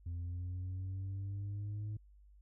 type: linear sweep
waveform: sine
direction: up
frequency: 85.2 to 106.4 Hz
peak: -35 dBFS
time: 0.06-1.97 s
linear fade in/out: 5 ms
effects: tanh soft clip ceiling -37 dBFS + added 50 Hz sine -58 dBFS peak until 2.41 s